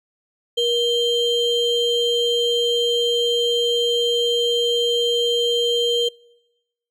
triangle ring-modulated tone, 1814 Hz, A#6, 48 cents flat, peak -12 dBFS, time 0.57-6.09 s, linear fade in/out 10 ms, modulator 1340 Hz, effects noise-tail reverb RT60 1.0 s tail -26 dB re dry

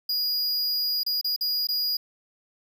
square tone with dropouts, 4884 Hz, D#8, 33 cents flat, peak -24 dBFS, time 0.09-1.97 s, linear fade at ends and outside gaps 5 ms, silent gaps 1.034-1.063 / 1.213-1.244 / 1.363-1.409 / 1.671-1.687 s, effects none

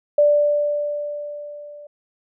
sine tone with level ramp, 587.3 Hz, D5, in tune, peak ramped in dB -10 to -37 dBFS, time 0.18-1.87 s, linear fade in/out 5 ms, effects none

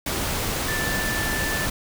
sine tone in noise, 1760 Hz, A6, in tune, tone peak -27 dBFS, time 0.68-1.66 s, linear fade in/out 5 ms, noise pink, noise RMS -26 dBFS, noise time 0.06-1.7 s, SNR -4 dB, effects none

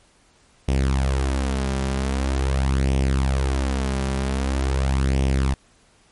sawtooth tone with flanger, 66.8 Hz, C2, 36 cents sharp, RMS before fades -21 dBFS, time 0.68-5.54 s, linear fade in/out 5 ms, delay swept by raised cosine 0.34 to 5.14 ms, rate 0.44 Hz, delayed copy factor +0.6, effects pink hiss -57 dBFS RMS until 6.11 s + MP3 48 kbps

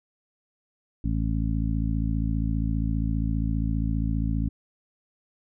harmonic tone, 55 Hz, A1, in tune, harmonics 1 / 2 / 3 / 4 / 5, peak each -26 / -29 / -31 / -32 / -33 dBFS, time 1.04-4.49 s, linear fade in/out 5 ms, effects none

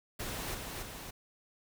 pink noise with echo, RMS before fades -39 dBFS, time 0.19-0.55 s, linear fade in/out 10 ms, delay 280 ms, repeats 2, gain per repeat -3 dB, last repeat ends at 1.11 s, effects none

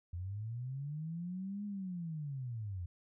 sine linear two-way sweep, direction up then down, 84 to 207.9 to 84 Hz, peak -38 dBFS, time 0.13-2.86 s, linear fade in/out 5 ms, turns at 1.65 s, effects none

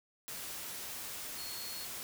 sine tone in noise, 4328 Hz, C#8, 42 cents flat, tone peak -45 dBFS, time 1.38-1.85 s, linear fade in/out 0 ms, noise white, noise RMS -43 dBFS, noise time 0.28-2.03 s, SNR -5 dB, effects none

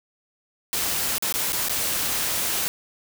white noise with dropouts, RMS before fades -25 dBFS, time 0.73-2.68 s, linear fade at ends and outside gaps 0 ms, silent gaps 1.182-1.224 / 1.325-1.34 / 1.522-1.53 / 1.685-1.695 s, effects none

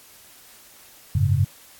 sine chord, F# suspended second, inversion none, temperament equal, 92.5 / 103.83 / 138.59 Hz, F#2 / G#2 / C#3, 0 / 0 / 0 cents, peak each -21 dBFS, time 1.15-1.45 s, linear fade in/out 5 ms, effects white hiss -49 dBFS RMS until 1.79 s + AAC 64 kbps

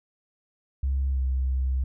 sine tone with pitch glide, 67.5 to 65.31 Hz, C#2 to C2, -45 to -3 cents, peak -21 dBFS, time 0.83-1.84 s, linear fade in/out 5 ms, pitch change -58 cents, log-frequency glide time 1.11-1.2 s, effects tanh soft clip ceiling -19 dBFS

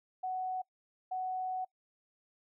sine tone pair in turn, 744 / 744 Hz, F#5 / F#5, +9 / +9 cents, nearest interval unison, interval 0 cents, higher neither, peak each -33 / -33 dBFS, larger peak neither, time 0.23-0.62 / 1.11-1.65 s, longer second, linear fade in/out 10 ms, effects noise-tail reverb RT60 0.1 s tail -23 dB re dry

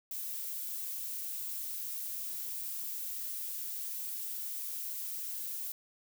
violet noise, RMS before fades -39 dBFS, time 0.11-5.72 s, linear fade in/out 2 ms, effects none

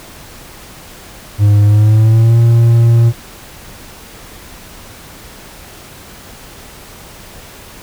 triangle tone with pitch glide, 103.2 to 116.51 Hz, G#2 to A#2, -10 to 0 cents, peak -3 dBFS, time 1.38-3.13 s, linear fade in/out 50 ms, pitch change +210 cents, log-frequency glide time 1.64-2.38 s, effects pink hiss -35 dBFS RMS until 7.82 s

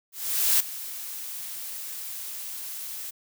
blue noise with ADSR envelope, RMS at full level -20 dBFS, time 0.12-3.11 s, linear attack 480 ms, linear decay 6 ms, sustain -16 dB, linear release 12 ms, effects none

